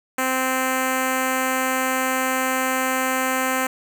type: tone with notch filter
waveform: 5% pulse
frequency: 260 Hz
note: C4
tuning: 11 cents flat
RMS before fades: -22 dBFS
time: 0.18-3.67 s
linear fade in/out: 5 ms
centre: 3600 Hz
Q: 1.1
effects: none